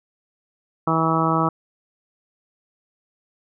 harmonic tone, 162.1 Hz, E3, 29 cents flat, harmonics 1 / 2 / 3 / 4 / 5 / 6 / 7 / 8, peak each -23 / -24 / -29 / -28 / -27 / -27 / -24 / -24 dBFS, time 0.87-1.49 s, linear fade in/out 5 ms, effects none

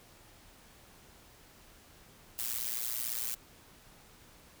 blue noise with amplitude modulation, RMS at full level -32 dBFS, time 2.38-3.35 s, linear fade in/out 10 ms, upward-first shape sine, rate 118 Hz, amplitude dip 90%, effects pink hiss -58 dBFS RMS until 4.6 s

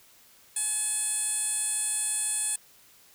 15% pulse tone with band-pass filter, 854 Hz, G#5, 48 cents sharp, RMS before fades -29 dBFS, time 0.56-2.56 s, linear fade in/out 5 ms, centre 9200 Hz, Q 5.7, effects white hiss -57 dBFS RMS until 3.14 s

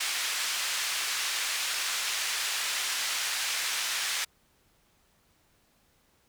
pink band-pass noise, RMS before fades -31 dBFS, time 0-4.25 s, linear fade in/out 10 ms, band 1800 to 8900 Hz, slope 12 dB/octave, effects pink hiss -67 dBFS RMS until 6.28 s

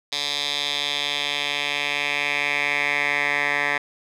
10% pulse tone with band-pass filter sweep, 144.4 Hz, D3, 29 cents flat, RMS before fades -24 dBFS, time 0.12-3.78 s, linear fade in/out 5 ms, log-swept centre 4100 to 1800 Hz, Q 3.1, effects none

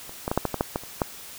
clicks, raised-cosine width 1 ms, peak -27 / -12 / -10 / -6 / -9 / -12 / -7 / -11 / -27 / -7 dBFS, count 10, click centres 0.094 / 0.279 / 0.315 / 0.376 / 0.453 / 0.543 / 0.609 / 0.759 / 0.836 / 1.018 s, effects white hiss -42 dBFS RMS until 1.38 s

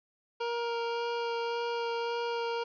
25% pulse tone with vibrato, 468.9 Hz, A#4, 10 cents sharp, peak -27 dBFS, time 0.4-2.64 s, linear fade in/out 10 ms, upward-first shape sine, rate 1.8 Hz, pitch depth 10 cents each way, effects resampled to 11025 Hz + 10-bit

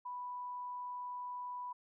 sine tone, 987.8 Hz, B5, in tune, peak -40 dBFS, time 0.05-1.73 s, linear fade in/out 10 ms, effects none

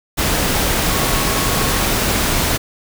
sine tone in noise, 1100 Hz, C#6, 14 cents flat, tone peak -28 dBFS, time 0.89-1.85 s, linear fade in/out 20 ms, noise pink, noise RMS -17 dBFS, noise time 0.17-2.58 s, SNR -14 dB, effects none

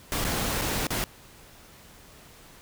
pink noise with dropouts, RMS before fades -28 dBFS, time 0.12-1.04 s, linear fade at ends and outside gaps 0 ms, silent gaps 0.242-0.249 / 0.613-0.618 / 0.869-0.905 s, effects pink hiss -51 dBFS RMS until 2.61 s

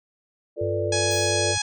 sine chord, B half-diminished seventh, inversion second, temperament equal, 349.2 / 440 / 493.9 / 587.3 Hz, F4 / A4 / B4 / D5, 0 / 0 / 0 / 0 cents, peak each -30 / -28 / -33 / -27 dBFS, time 0.56-1.56 s, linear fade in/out 50 ms
sine tone with vibrato, 98 Hz, G2, in tune, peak -28 dBFS, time 0.61-1.58 s, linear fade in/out 5 ms, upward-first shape sine, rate 8.7 Hz, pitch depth 21 cents each way
harmonic tone, 836 Hz, G#5, 11 cents sharp, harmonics 1 / 2 / 3 / 4 / 5 / 6 / 7 / 8 / 10, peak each -32 / -32 / -32 / -32 / -32 / -32 / -32 / -32 / -32 dBFS, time 0.92-1.62 s, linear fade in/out 5 ms
violet noise with exponential decay, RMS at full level -40 dBFS, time 1.11-1.54 s, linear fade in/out 2 ms, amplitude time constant 93 ms
effects none

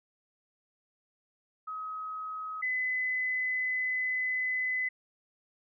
sine tone pair in turn, 1270 / 2016 Hz, D#6 / B6, +35 / +35 cents, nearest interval minor sixth, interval 800 cents, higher second, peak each -35 / -28 dBFS, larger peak second, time 1.67-2.62 / 2.62-4.89 s, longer second, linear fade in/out 10 ms, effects none

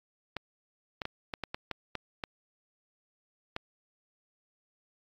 clicks, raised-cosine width 0.3 ms, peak -18 dBFS, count 10, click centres 0.367 / 1.018 / 1.054 / 1.338 / 1.437 / 1.545 / 1.713 / 1.953 / 2.238 / 3.564 s, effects AAC 64 kbps

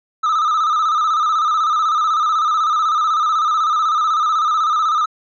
triangle tone with vibrato, 1257 Hz, D#6, 17 cents sharp, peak -12 dBFS, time 0.23-5.06 s, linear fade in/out 10 ms, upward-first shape square, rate 16 Hz, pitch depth 64 cents each way, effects resampled to 16000 Hz

